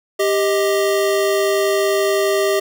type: tone pair together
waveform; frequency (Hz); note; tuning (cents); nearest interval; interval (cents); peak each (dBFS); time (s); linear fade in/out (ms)
square; 394.9 / 627.7; G4 / D#5; +13 / +15; minor sixth; 802; -17 / -20; 0.19-2.6; 10
effects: none